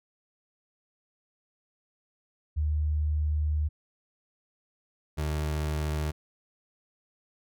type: tone pair in turn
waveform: sine / 30% pulse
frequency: 75.8 / 76.11 Hz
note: D#2 / D#2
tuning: -45 / -38 cents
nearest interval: unison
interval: 7 cents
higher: second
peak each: -24 / -25 dBFS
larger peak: first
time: 2.56-3.69 / 5.17-6.12 s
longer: first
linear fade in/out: 20 ms
effects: none